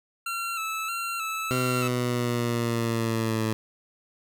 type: tone with vibrato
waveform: 25% pulse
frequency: 1338 Hz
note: E6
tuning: 25 cents sharp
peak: -25 dBFS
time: 0.26-1.88 s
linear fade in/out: 5 ms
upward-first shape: square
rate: 1.6 Hz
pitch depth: 38 cents each way
type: exponential sweep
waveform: 15% pulse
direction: down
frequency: 127.7 to 110 Hz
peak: -18 dBFS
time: 1.51-3.53 s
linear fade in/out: 0 ms
effects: none